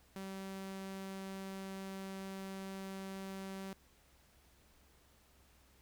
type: tone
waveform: sawtooth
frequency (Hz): 192.7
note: G3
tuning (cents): -29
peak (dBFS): -39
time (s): 0.16-3.73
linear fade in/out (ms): 0
effects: added 66 Hz sine -69 dBFS peak until 5.81 s + pink hiss -68 dBFS RMS until 5.81 s